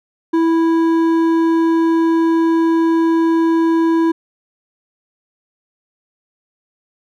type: tone with hard clipping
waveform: sine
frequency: 328.9 Hz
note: E4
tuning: 4 cents flat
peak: -13 dBFS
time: 0.33-4.12 s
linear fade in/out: 10 ms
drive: 8 dB
effects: none